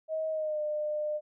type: tone with pitch glide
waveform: sine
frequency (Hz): 633 to 603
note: D#5 to D5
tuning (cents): +30 to +46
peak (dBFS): -29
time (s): 0.08-1.21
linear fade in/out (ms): 50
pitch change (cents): -84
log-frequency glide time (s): 0.3-0.61
effects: none